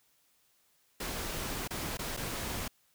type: noise with dropouts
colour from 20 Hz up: pink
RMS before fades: -37 dBFS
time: 1-2.68 s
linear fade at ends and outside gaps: 5 ms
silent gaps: 1.677-1.706 / 1.972-1.99 / 2.167-2.172 s
effects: white hiss -70 dBFS RMS until 2.94 s